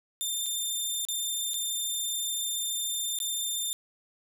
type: tone with dropouts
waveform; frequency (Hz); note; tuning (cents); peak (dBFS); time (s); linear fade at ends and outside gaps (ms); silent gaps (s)
15% pulse; 3593; A7; +36; -22; 0.21-3.73; 0; 0.46-0.464 / 1.051-1.086 / 1.535-1.541 / 3.188-3.202
effects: none